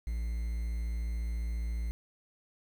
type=tone with quantisation; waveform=triangle; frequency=57.2 Hz; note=A#1; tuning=32 cents flat; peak=-29 dBFS; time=0.07-1.91 s; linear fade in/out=0 ms; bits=9; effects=none